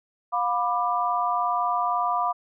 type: chord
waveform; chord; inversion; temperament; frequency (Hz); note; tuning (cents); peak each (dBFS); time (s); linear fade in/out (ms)
sine; B diminished; second; just; 711.2 / 987.8 / 1185.3; F5 / B5 / D6; +31 / 0 / +16; -26; 0.32-2.33; 20
effects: none